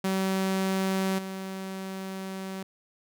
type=tone with level steps; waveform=sawtooth; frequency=190.9 Hz; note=G3; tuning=46 cents flat; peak=-21 / -30 dBFS; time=0.04-2.63 s; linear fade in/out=5 ms; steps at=1.18 s; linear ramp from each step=10 ms; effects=none